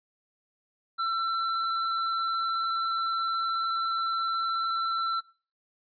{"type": "tone with vibrato", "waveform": "square", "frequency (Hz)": 1343, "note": "E6", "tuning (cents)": 32, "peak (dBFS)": -27, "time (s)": [0.98, 5.21], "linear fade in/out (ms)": 20, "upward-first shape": "sine", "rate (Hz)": 19, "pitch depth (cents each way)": 9, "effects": ["noise-tail reverb RT60 0.4 s tail -22 dB re dry", "resampled to 11025 Hz"]}